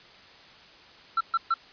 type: tone bursts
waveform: triangle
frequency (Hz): 1344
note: E6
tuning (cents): +33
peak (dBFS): -19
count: 3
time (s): 1.17-1.541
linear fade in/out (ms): 5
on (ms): 37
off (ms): 130
effects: white hiss -51 dBFS RMS until 1.72 s + resampled to 11025 Hz